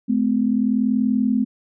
sine tone pair together, 214.4 / 255 Hz, A3 / C4, -45 / -44 cents, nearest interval minor third, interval 301 cents, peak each -19 dBFS, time 0.08-1.45 s, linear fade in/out 20 ms, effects none

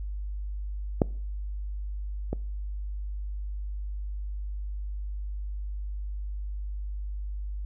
clicks, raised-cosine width 2 ms, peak -6 / -16 dBFS, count 2, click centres 1.018 / 2.33 s, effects noise-tail reverb RT60 0.5 s tail -24 dB re dry + added 50 Hz sine -31 dBFS peak until 7.65 s

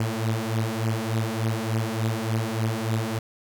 sawtooth beating tone pair, 110 / 113.4 Hz, A2 / A#2, 0 / -47 cents, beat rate 3.4 Hz, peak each -23 dBFS, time 0-3.19 s, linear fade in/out 5 ms, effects none

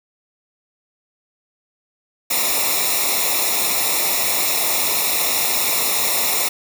white noise with comb filter, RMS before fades -19 dBFS, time 2.3-6.49 s, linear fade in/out 10 ms, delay 0.64 ms, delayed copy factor -0.9, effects none

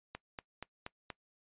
click train, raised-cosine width 0.3 ms, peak -25 dBFS, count 5, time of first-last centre 0.15-1.102 s, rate 4.2 Hz, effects noise-tail reverb RT60 0.1 s tail -21 dB re dry + resampled to 8000 Hz

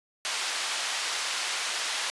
white band-pass noise, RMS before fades -31 dBFS, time 0.25-2.1 s, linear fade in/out 0 ms, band 770 to 5400 Hz, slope 12 dB/octave, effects resampled to 24000 Hz

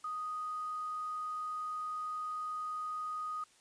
sine tone with quantisation, 1244.5 Hz, D#6, in tune, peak -36 dBFS, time 0.04-3.44 s, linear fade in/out 5 ms, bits 9, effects white hiss -65 dBFS RMS until 3.6 s + resampled to 22050 Hz

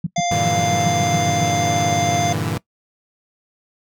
sine tone bursts, 170 Hz, F3, 46 cents flat, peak -17 dBFS, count 11, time 0.04-1.437 s, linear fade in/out 5 ms, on 27 ms, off 110 ms
harmonic tone, 698.5 Hz, F5, in tune, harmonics 1 / 3 / 5 / 7 / 9 / 10, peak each -19 / -29 / -30 / -37 / -28 / -40 dBFS, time 0.16-2.33 s, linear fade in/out 5 ms
sawtooth chord, E half-diminished seventh, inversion first, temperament equal, 98 / 116.54 / 146.83 / 164.81 Hz, G2 / Bb2 / D3 / E3, 0 / 0 / 0 / 0 cents, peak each -22 dBFS, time 0.31-2.58 s, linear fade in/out 5 ms
effects noise-tail reverb RT60 0.1 s tail -20 dB re dry

